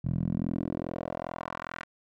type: tone with band-pass filter sweep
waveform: 10% pulse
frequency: 42.41 Hz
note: E1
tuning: 50 cents sharp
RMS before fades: -33 dBFS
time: 0.04-1.84 s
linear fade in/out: 10 ms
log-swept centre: 130 to 1700 Hz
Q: 1.9
effects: none